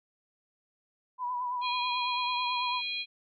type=tone with vibrato; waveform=sine; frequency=987.8 Hz; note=B5; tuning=in tune; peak=-30 dBFS; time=1.18-2.82 s; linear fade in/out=50 ms; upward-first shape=triangle; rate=9.1 Hz; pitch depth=48 cents each way
type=harmonic tone; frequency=818 Hz; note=G#5; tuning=26 cents flat; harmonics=3 / 4 / 5; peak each=-35 / -36 / -37 dBFS; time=1.61-3.06 s; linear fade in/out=50 ms
effects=none